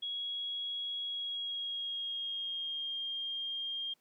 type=tone with pitch glide; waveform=sine; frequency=3322 to 3214 Hz; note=G#7 to G7; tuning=0 to +43 cents; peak=-35 dBFS; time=0.02-3.94 s; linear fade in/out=10 ms; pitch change=-57 cents; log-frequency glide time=1.02-2.97 s; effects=pink hiss -74 dBFS RMS until 4 s + high-pass 150 Hz 12 dB/octave